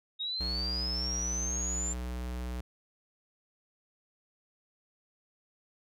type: linear sweep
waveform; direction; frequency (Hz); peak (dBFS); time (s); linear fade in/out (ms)
sine; up; 3733 to 7280; -32; 0.19-1.94; 20
type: tone with pitch glide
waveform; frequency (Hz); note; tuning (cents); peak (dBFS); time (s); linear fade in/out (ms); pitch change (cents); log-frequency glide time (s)
square; 62.4 to 61.51; B1 to B1; +19 to -6; -35; 0.4-2.61; 5; -25; 1.18-1.83
effects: none